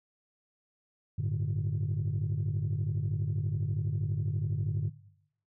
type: chord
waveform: sine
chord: G suspended second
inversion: none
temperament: just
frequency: 98 / 110.25 / 147 Hz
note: G2 / A2 / D3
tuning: 0 / +4 / +2 cents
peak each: -31 dBFS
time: 1.18-4.9 s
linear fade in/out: 10 ms
effects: noise-tail reverb RT60 0.8 s tail -19 dB re dry + tanh soft clip ceiling -24 dBFS